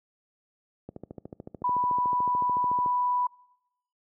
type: click train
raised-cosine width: 2 ms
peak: -25 dBFS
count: 28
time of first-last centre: 0.89-2.861 s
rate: 13.7 Hz
type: tone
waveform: sine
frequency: 987.8 Hz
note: B5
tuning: in tune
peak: -23 dBFS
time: 1.64-3.27 s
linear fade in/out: 5 ms
effects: noise-tail reverb RT60 0.9 s tail -24 dB re dry + high-pass 100 Hz 12 dB/octave